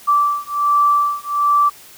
sine beating tone pair, 1164 / 1165.3 Hz, D6 / D6, -16 / -14 cents, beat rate 1.3 Hz, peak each -16 dBFS, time 0.07-1.7 s, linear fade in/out 20 ms, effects white hiss -42 dBFS RMS until 1.97 s

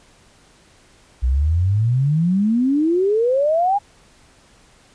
sine exponential sweep, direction up, 59.7 to 830.6 Hz, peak -14 dBFS, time 1.22-3.79 s, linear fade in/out 20 ms, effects pink hiss -52 dBFS RMS until 4.94 s + resampled to 22050 Hz

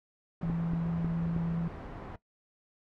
pink low-pass noise, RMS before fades -43 dBFS, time 0.41-2.16 s, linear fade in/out 5 ms, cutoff 1200 Hz, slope 12 dB/octave
sine tone, 167.3 Hz, E3, 26 cents sharp, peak -29 dBFS, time 0.43-1.68 s, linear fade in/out 2 ms
clicks, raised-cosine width 3 ms, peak -23 dBFS, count 4, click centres 0.499 / 0.735 / 1.046 / 1.364 s
effects noise-tail reverb RT60 0.1 s tail -17 dB re dry

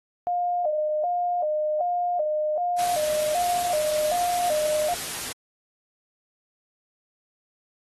sine tone with vibrato, 657 Hz, E5, 6 cents flat, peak -22 dBFS, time 0.27-4.94 s, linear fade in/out 0 ms, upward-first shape square, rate 1.3 Hz, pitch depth 130 cents each way
white noise, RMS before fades -32 dBFS, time 2.78-5.33 s, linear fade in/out 10 ms
effects AAC 32 kbps

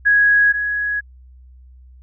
sine tone pair in turn, 1661.2 / 1670.8 Hz, G#6 / G#6, 0 / +10 cents, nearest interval unison, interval 10 cents, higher second, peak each -10 / -18 dBFS, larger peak first, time 0.05-0.53 / 0.53-1.01 s, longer neither, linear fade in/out 20 ms, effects added 63 Hz sine -41 dBFS peak until 2.02 s

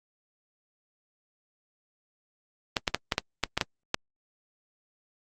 clicks, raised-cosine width 0.2 ms, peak -6 dBFS, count 9, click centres 2.768 / 2.878 / 2.946 / 3.122 / 3.181 / 3.437 / 3.576 / 3.612 / 3.944 s, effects Opus 32 kbps

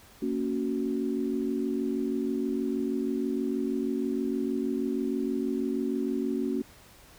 sine chord, F# major, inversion first, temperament just, 231.2 / 277.5 / 370 Hz, A#3 / C#4 / F#4, -14 / +2 / 0 cents, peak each -31 / -30 / -32 dBFS, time 0.22-6.62 s, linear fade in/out 5 ms, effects pink hiss -54 dBFS RMS until 7.18 s

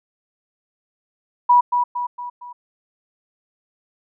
sine tone with echo, 975 Hz, B5, 23 cents flat, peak -9 dBFS, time 1.49-1.61 s, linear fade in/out 10 ms, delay 230 ms, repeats 4, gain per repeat -6 dB, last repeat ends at 2.53 s, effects none

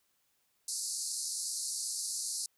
white band-pass noise, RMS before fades -37 dBFS, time 0.68-2.46 s, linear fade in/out 2 ms, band 4200 to 11000 Hz, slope 96 dB/octave, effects white hiss -75 dBFS RMS until 2.57 s

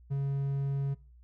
triangle tone, 138.59 Hz, C#3, in tune, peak -26 dBFS, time 0.1-0.95 s, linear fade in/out 20 ms, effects noise-tail reverb RT60 0.4 s tail -22 dB re dry + added 60 Hz sine -53 dBFS peak until 1.23 s

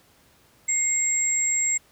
sine tone pair together, 2125 / 7573 Hz, C7 / A#8, +26 / +26 cents, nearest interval octave + minor seventh, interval 2200 cents, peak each -28 / -21 dBFS, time 0.68-1.78 s, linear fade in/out 10 ms, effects pink hiss -58 dBFS RMS until 1.91 s + high-pass 60 Hz 12 dB/octave

